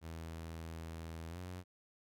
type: tone with pitch glide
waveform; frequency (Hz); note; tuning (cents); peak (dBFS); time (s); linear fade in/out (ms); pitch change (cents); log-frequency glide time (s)
sawtooth; 81.8 to 90.24; E2 to F#2; -13 to -43; -40; 0.01-1.64; 50; +170; 1.29-1.39
effects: none